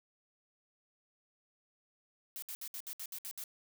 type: noise bursts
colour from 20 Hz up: blue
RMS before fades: -43 dBFS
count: 9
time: 2.36-3.439 s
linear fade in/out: 0 ms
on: 63 ms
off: 64 ms
effects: none